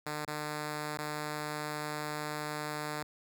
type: tone with dropouts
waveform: 5% pulse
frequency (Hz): 150.5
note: D3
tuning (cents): +43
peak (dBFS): -24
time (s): 0.06-3.03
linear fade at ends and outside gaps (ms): 5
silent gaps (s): 0.252-0.277 / 0.974-0.985
effects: none